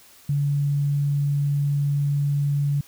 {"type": "tone", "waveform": "sine", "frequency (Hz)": 143.1, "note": "D3", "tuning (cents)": -45, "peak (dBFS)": -19, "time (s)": [0.29, 2.81], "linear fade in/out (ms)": 5, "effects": ["white hiss -51 dBFS RMS until 2.87 s"]}